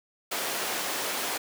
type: high-pass noise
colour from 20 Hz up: pink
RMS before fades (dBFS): -31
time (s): 0.31-1.38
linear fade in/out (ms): 10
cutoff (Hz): 440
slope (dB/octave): 12
effects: none